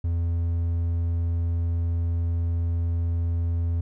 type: tone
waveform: triangle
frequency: 84.6 Hz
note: E2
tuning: 45 cents sharp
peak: -20 dBFS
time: 0.04-3.81 s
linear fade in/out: 5 ms
effects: none